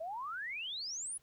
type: exponential sweep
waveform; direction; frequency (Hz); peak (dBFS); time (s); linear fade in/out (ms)
sine; up; 620 to 10530; -38; 0-1.18; 10
effects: pink hiss -71 dBFS RMS until 1.22 s